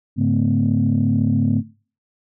sine tone cluster, 104.9 / 142.7 / 220.8 / 254.9 Hz, G#2 / D3 / A3 / C4, +18 / -49 / +6 / -45 cents, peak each -20 dBFS, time 0.16-1.63 s, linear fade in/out 50 ms, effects noise-tail reverb RT60 0.4 s tail -20 dB re dry + tanh soft clip ceiling -7 dBFS

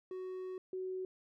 triangle / sine tone pair in turn, 371.4 / 373.1 Hz, F#4 / F#4, +7 / +14 cents, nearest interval unison, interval 7 cents, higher second, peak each -38 / -37 dBFS, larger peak second, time 0.11-0.58 / 0.73-1.05 s, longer first, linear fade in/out 2 ms, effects none

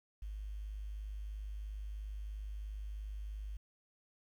sine tone with quantisation, 51.5 Hz, G#1, 14 cents flat, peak -40 dBFS, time 0.22-3.57 s, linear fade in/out 5 ms, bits 11, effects none

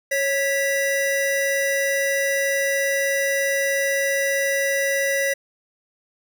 square tone pair together, 550.8 / 1963 Hz, C#5 / B6, -11 / -11 cents, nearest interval octave + minor seventh, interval 2200 cents, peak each -23 dBFS, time 0.11-5.34 s, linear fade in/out 10 ms, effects none

